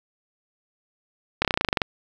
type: slowing click train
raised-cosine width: 0.3 ms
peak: -4 dBFS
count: 12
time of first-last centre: 1.42-1.818 s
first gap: 28 ms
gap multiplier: 1.05
effects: 7-bit